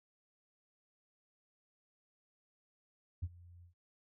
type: tone with ADSR envelope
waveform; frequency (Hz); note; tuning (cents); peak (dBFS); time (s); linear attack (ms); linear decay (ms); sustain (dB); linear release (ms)
sine; 87.31; F2; 0; -31; 3.22-3.74; 14; 45; -23; 110
effects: tanh soft clip ceiling -31 dBFS